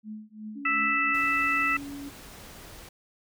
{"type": "tone with tremolo", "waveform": "sine", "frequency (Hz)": 214.7, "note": "A3", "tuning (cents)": -42, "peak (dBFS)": -34, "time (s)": [0.03, 1.14], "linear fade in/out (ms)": 50, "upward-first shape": "triangle", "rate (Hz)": 2.8, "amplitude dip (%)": 100}
{"type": "tone", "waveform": "sine", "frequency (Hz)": 282.3, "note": "C#4", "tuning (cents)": 32, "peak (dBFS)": -36, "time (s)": [0.55, 2.1], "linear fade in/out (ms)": 20}
{"type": "harmonic tone", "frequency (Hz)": 659.3, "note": "E5", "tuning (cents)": 0, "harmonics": [2, 3, 4], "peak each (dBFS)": [-27, -27, -27], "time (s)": [0.65, 1.77], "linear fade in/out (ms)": 5}
{"type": "noise", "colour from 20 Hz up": "pink", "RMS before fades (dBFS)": -46, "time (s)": [1.14, 2.89], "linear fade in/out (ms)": 5}
{"effects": []}